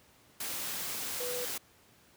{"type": "tone in noise", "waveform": "sine", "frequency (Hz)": 493.9, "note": "B4", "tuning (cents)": 0, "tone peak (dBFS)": -36, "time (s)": [1.2, 1.45], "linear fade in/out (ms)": 5, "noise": "white", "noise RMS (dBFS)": -37, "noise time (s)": [0.4, 1.58], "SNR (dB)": -2, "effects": ["pink hiss -62 dBFS RMS until 2.16 s", "high-pass 80 Hz 12 dB/octave"]}